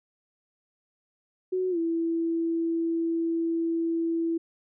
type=tone with pitch glide; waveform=sine; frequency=370 to 331.5 Hz; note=F#4 to E4; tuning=0 to +10 cents; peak=-24 dBFS; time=1.52-4.38 s; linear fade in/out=10 ms; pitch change=-190 cents; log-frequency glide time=1.7-1.78 s; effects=none